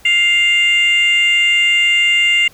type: tone pair together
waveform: sine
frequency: 2102 / 2794 Hz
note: C7 / F7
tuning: +7 / 0 cents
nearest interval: perfect fourth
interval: 493 cents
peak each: -11 dBFS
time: 0.05-2.48 s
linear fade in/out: 5 ms
effects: tanh soft clip ceiling -6 dBFS + pink hiss -46 dBFS RMS until 2.53 s